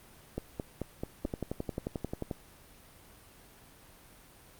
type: two click trains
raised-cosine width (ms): 2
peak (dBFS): -20 / -20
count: 5 / 13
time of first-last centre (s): 0.38-1.253 / 1.25-2.312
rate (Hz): 4.58 / 11.3
effects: pink hiss -56 dBFS RMS until 4.59 s + Opus 32 kbps